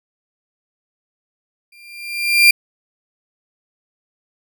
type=tone with exponential growth; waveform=35% pulse; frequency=2384 Hz; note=D7; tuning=25 cents sharp; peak=-3 dBFS; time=1.72-2.51 s; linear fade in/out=5 ms; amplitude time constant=170 ms; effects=none